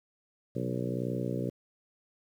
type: harmonic tone with a mistuned harmonic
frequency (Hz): 61.74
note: B1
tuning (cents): 0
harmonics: 2 / 3 / 4 / 5 / 6 / 7 / 8 / 9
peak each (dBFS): -35 / -37 / -38 / -39 / -40 / -40 / -41 / -42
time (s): 0.55-1.5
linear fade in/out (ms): 10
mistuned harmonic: 2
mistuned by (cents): +57
effects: 10-bit